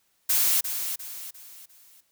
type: noise with echo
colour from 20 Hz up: blue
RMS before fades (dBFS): -22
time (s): 0.29-0.61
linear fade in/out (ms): 10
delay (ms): 350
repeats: 4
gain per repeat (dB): -8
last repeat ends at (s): 2.01
effects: white hiss -69 dBFS RMS until 2.11 s